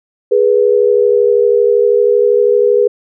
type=tone pair together; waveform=sine; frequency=413.5 / 486.2 Hz; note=G#4 / B4; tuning=-8 / -27 cents; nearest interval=minor third; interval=281 cents; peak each=-10 dBFS; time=0.31-2.88 s; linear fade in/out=10 ms; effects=none